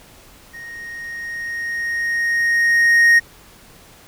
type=tone with level ramp; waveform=triangle; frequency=1864.7 Hz; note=A#6; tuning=in tune; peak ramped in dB=-31 to -6 dBFS; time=0.53-3.2 s; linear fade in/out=20 ms; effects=pink hiss -46 dBFS RMS until 4.07 s